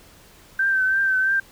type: tone with vibrato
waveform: sine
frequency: 1553 Hz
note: G6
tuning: 17 cents flat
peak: -17 dBFS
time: 0.59-1.4 s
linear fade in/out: 5 ms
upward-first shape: triangle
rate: 3 Hz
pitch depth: 43 cents each way
effects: pink hiss -50 dBFS RMS until 1.51 s